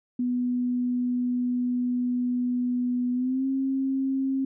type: tone with pitch glide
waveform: sine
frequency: 246.9 to 267.7 Hz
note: B3 to C4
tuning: 0 to +40 cents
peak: -23 dBFS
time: 0.19-4.45 s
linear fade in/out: 5 ms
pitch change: +140 cents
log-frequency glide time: 3.13-3.46 s
effects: none